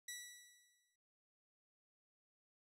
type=tone with exponential decay; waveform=10% pulse; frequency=1952 Hz; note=B6; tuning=21 cents flat; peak=-35 dBFS; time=0.08-0.96 s; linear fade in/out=5 ms; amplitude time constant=190 ms; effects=noise-tail reverb RT60 0.3 s tail -26 dB re dry + low-pass 12000 Hz 12 dB/octave